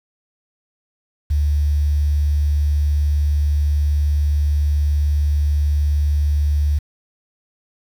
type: tone with quantisation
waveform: sine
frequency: 73.42 Hz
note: D2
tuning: in tune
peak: -14 dBFS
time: 1.3-6.79 s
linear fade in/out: 10 ms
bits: 7
effects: none